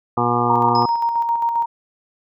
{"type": "harmonic tone", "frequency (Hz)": 120.1, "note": "B2", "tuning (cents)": -48, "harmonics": [1, 2, 3, 4, 6, 7, 8, 9, 10], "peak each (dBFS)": [-25, -24, -25, -26, -24, -23, -25, -26, -22], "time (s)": [0.17, 0.86], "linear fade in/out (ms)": 5}
{"type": "tone with tremolo", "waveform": "sine", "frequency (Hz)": 932.3, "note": "A#5", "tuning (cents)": 0, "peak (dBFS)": -15, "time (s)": [0.49, 1.66], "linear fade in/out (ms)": 10, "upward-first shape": "square", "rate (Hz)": 7.5, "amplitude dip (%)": 40}
{"type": "tone with exponential decay", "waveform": "sine", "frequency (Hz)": 5100, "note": "D#8", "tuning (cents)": 42, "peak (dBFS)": -24, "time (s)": [0.75, 1.26], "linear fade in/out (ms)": 1, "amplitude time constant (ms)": 110}
{"effects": []}